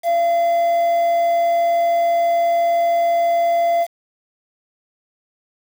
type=tone with quantisation; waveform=triangle; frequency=683 Hz; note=F5; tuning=39 cents flat; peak=-12 dBFS; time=0.03-3.87 s; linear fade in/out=50 ms; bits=6; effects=none